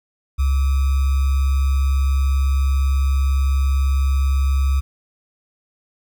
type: tone with sample-and-hold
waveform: sine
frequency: 67.9 Hz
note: C#2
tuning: 35 cents flat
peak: -14 dBFS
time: 0.38-4.81 s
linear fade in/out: 20 ms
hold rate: 1225 Hz
effects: none